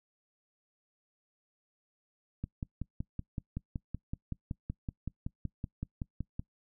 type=click train; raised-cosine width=5 ms; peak=-23 dBFS; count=22; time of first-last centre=2.44-6.395 s; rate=5.31 Hz; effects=noise-tail reverb RT60 0.1 s tail -23 dB re dry